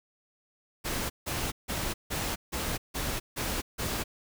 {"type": "noise bursts", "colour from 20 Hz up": "pink", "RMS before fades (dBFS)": -32, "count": 8, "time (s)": [0.84, 4.04], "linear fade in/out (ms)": 20, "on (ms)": 260, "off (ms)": 160, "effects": []}